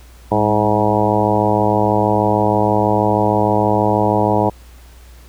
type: harmonic tone with a mistuned harmonic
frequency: 106.3 Hz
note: G#2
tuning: 41 cents sharp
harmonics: 1 / 2 / 3 / 4 / 5 / 6 / 7 / 8 / 9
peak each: -21 / -21 / -21 / -21 / -21 / -21 / -21 / -21 / -21 dBFS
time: 0.31-4.5 s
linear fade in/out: 10 ms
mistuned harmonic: 2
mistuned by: -61 cents
effects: added 60 Hz sine -39 dBFS peak until 5.28 s + pink hiss -48 dBFS RMS until 5.28 s